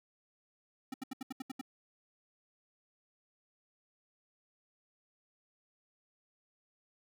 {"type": "tone bursts", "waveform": "square", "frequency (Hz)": 262.9, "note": "C4", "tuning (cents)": 8, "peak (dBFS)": -38, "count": 8, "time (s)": [0.92, 1.613], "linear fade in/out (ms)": 5, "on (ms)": 21, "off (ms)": 75, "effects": []}